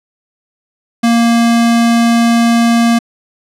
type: tone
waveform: square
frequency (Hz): 233.1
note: A#3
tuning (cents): 0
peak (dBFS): -8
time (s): 1.03-2.99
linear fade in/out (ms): 10
effects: low-pass 10000 Hz 12 dB/octave